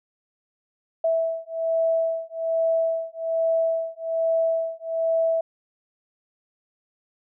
sine beating tone pair, 655 / 656.2 Hz, E5 / E5, -11 / -8 cents, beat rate 1.2 Hz, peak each -24 dBFS, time 1.04-5.41 s, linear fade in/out 5 ms, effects none

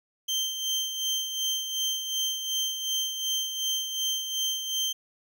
30% pulse tone with tremolo, 3136 Hz, G7, in tune, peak -22 dBFS, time 0.28-4.93 s, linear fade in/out 10 ms, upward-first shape sine, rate 2.7 Hz, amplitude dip 55%, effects none

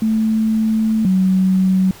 sine tone pair in turn, 220 / 187.91 Hz, A3 / F#3, 0 / +27 cents, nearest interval minor third, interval 273 cents, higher first, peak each -13 / -11 dBFS, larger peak second, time 0.02-1.05 / 1.05-1.91 s, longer first, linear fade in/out 2 ms, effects pink hiss -40 dBFS RMS until 2 s

